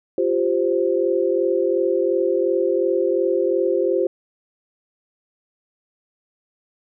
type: chord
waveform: sine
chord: F suspended second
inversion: none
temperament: equal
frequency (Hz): 349.2 / 392 / 523.3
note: F4 / G4 / C5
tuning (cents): 0 / 0 / 0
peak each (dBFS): -21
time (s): 0.18-4.07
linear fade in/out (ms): 2
effects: none